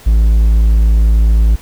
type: tone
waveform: triangle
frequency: 54.7 Hz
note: A1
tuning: 9 cents flat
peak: -4 dBFS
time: 0.06-1.56 s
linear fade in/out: 10 ms
effects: pink hiss -39 dBFS RMS until 1.61 s